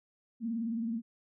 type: tone with vibrato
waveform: sine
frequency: 228.7 Hz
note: A#3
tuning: 33 cents flat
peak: -31 dBFS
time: 0.4-1.02 s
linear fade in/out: 50 ms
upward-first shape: sine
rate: 19 Hz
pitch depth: 78 cents each way
effects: none